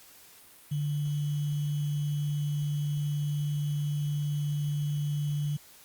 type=tone with sample-and-hold; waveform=sine; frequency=146.83 Hz; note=D3; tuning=in tune; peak=-27 dBFS; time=0.71-5.57 s; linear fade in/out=10 ms; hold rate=3150 Hz; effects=white hiss -54 dBFS RMS until 5.84 s + Opus 48 kbps